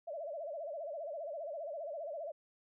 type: tone with vibrato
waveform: sine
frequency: 619 Hz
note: D#5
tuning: 9 cents flat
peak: -39 dBFS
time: 0.07-2.32 s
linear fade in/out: 10 ms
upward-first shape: sine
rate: 15 Hz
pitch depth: 170 cents each way
effects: none